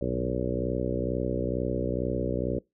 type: harmonic tone with a mistuned harmonic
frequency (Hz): 62.2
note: B1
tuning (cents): +13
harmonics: 1 / 2 / 3 / 4 / 5 / 6 / 7 / 8 / 9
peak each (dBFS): -35 / -35 / -35 / -35 / -35 / -35 / -35 / -35 / -35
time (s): 0.01-2.59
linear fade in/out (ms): 5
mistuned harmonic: 2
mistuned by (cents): -35
effects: noise-tail reverb RT60 0.2 s tail -24 dB re dry